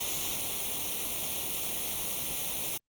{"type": "noise with comb filter", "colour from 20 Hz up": "white", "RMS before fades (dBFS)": -33, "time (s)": [0, 2.78], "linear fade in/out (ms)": 10, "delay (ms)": 0.31, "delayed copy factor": 0.75, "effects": ["Opus 48 kbps"]}